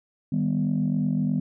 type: chord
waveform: sine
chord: Eb augmented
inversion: none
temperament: equal with one note detuned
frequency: 155.56 / 198.73 / 246.9 Hz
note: Eb3 / G3 / B3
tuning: 0 / +24 / 0 cents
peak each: -25 dBFS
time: 0.32-1.4 s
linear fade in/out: 5 ms
effects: tanh soft clip ceiling -15 dBFS